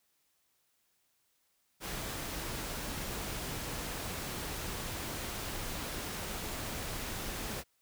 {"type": "noise", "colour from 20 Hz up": "pink", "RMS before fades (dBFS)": -39, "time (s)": [1.8, 7.64], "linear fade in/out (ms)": 50, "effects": ["white hiss -75 dBFS RMS until 7.81 s"]}